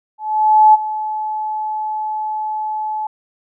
sine tone with ADSR envelope, 860 Hz, A5, 40 cents flat, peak -4 dBFS, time 0.18-3.07 s, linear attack 560 ms, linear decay 24 ms, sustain -15 dB, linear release 4 ms, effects none

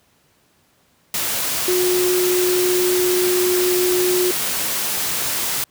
sine tone in noise, 362.1 Hz, F#4, 37 cents flat, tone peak -16 dBFS, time 1.68-4.31 s, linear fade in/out 2 ms, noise white, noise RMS -22 dBFS, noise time 1.14-5.64 s, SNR +3 dB, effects pink hiss -59 dBFS RMS until 5.7 s + high-pass 80 Hz 12 dB/octave

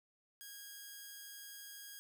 5% pulse tone, 1638 Hz, G#6, 24 cents flat, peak -38 dBFS, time 0.41-1.99 s, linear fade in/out 0 ms, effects 11-bit

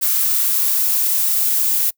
violet noise with high-pass filter sweep, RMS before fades -17 dBFS, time 0.01-1.91 s, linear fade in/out 20 ms, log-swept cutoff 1300 to 600 Hz, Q 2.6, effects noise-tail reverb RT60 0.1 s tail -25 dB re dry

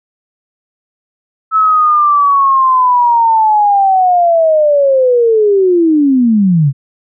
sine linear sweep, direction down, 1308 to 130.3 Hz, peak -6 dBFS, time 1.51-6.73 s, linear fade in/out 50 ms, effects none

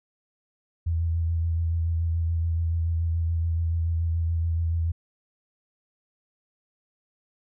sine tone with vibrato, 83 Hz, E2, 12 cents sharp, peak -22 dBFS, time 0.86-4.92 s, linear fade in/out 10 ms, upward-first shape sine, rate 7 Hz, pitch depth 24 cents each way, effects none

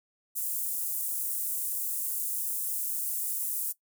pink high-pass noise, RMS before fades -32 dBFS, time 0.35-3.73 s, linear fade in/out 20 ms, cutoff 9500 Hz, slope 24 dB/octave, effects noise-tail reverb RT60 0.1 s tail -18 dB re dry

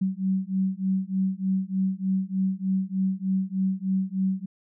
sine beating tone pair, 188.5 / 191.8 Hz, F#3 / G3, +32 / -37 cents, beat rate 3.3 Hz, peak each -26 dBFS, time 0.01-4.46 s, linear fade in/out 10 ms, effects none

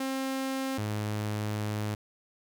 sawtooth tone pair in turn, 266.3 / 105.68 Hz, C4 / G#2, +31 / +31 cents, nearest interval octave + major third, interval 1600 cents, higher first, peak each -26 dBFS, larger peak neither, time 0-0.78 / 0.78-1.95 s, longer second, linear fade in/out 5 ms, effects none

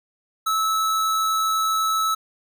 square tone, 1304 Hz, E6, 19 cents flat, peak -20 dBFS, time 0.46-2.15 s, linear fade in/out 10 ms, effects none

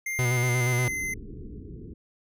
square tone with pitch glide, 2100 to 2063 Hz, C7 to C7, +6 to -25 cents, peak -29 dBFS, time 0.06-1.14 s, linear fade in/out 5 ms, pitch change -31 cents, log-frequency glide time 0.43-0.86 s
45% pulse tone with vibrato, 123.6 Hz, B2, 2 cents sharp, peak -23 dBFS, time 0.19-0.88 s, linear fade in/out 0 ms, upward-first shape square, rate 8.4 Hz, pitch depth 33 cents each way
pink low-pass noise, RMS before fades -40 dBFS, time 0.87-1.94 s, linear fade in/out 10 ms, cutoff 440 Hz, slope 96 dB/octave
effects none

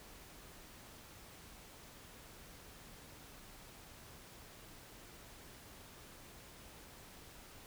silence, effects pink hiss -56 dBFS RMS until 7.66 s

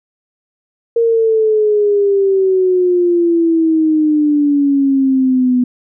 sine exponential sweep, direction down, 466.2 to 246.9 Hz, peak -9 dBFS, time 0.96-5.64 s, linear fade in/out 5 ms, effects none

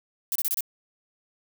violet noise bursts, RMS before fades -26 dBFS, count 5, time 0.32-0.607 s, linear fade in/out 0 ms, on 35 ms, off 28 ms, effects none

